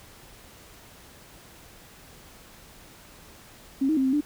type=tone with pitch steps; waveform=sine; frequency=270.3 / 313.7 / 265.6 / 262.5 / 295.2 Hz; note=C#4 / D#4 / C4 / C4 / D4; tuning=-44 / +14 / +26 / +6 / +9 cents; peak=-20 dBFS; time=3.81-4.21 s; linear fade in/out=10 ms; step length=80 ms; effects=pink hiss -50 dBFS RMS until 4.25 s